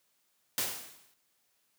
white noise with exponential decay, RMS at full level -29 dBFS, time 0.58-1.14 s, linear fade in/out 0 ms, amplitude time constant 120 ms, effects white hiss -74 dBFS RMS until 1.78 s + high-pass 100 Hz 12 dB/octave

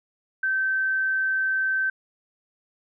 sine tone, 1547 Hz, G6, 23 cents flat, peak -21 dBFS, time 0.43-1.9 s, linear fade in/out 5 ms, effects none

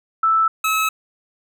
sine / 25% pulse tone pair in turn, 1318.5 / 1291.4 Hz, E6 / E6, 0 / -36 cents, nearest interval unison, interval 36 cents, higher first, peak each -13 dBFS, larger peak neither, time 0.23-0.48 / 0.64-0.89 s, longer neither, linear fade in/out 5 ms, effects none

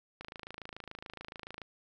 click train, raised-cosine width 0.3 ms, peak -27 dBFS, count 39, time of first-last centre 0.21-1.617 s, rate 27 Hz, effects none

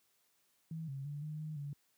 sine tone with pitch steps, 161.3 / 136.5 / 145.6 / 152.8 / 154.6 / 143.3 Hz, E3 / C#3 / D3 / D#3 / D#3 / D3, -37 / -26 / -15 / -31 / -11 / -42 cents, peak -39 dBFS, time 0.71-1.73 s, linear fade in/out 2 ms, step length 170 ms, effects white hiss -75 dBFS RMS until 1.97 s + high-pass 80 Hz 12 dB/octave

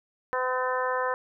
harmonic tone, 254.6 Hz, C4, 47 cents flat, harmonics 2 / 3 / 4 / 5 / 6 / 7, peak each -29 / -36 / -29 / -35 / -35 / -35 dBFS, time 0.33-1.14 s, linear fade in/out 0 ms, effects none

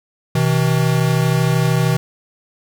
square tone pair together, 127.16 / 160.1 Hz, C3 / D#3, -49 / +50 cents, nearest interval major third, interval 399 cents, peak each -17 / -17 dBFS, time 0.35-1.97 s, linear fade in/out 5 ms, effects none

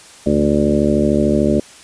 harmonic tone with a mistuned harmonic, 73.42 Hz, D2, in tune, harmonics 1 / 2 / 3 / 4 / 5 / 6 / 7 / 8, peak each -24 / -24 / -16 / -19 / -19 / -24 / -26 / -20 dBFS, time 0.26-1.6 s, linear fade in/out 5 ms, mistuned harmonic 2, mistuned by -41 cents, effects white hiss -41 dBFS RMS until 1.83 s + resampled to 22050 Hz

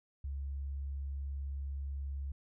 sine tone, 69.3 Hz, C#2, in tune, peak -36 dBFS, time 0.24-2.32 s, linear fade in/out 5 ms, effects none

